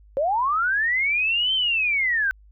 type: linear two-way sweep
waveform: sine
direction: up then down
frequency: 523.3 to 3136 to 1510 Hz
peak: -19 dBFS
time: 0.17-2.31 s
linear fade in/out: 0 ms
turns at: 1.54 s
effects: added 51 Hz sine -48 dBFS peak until 2.51 s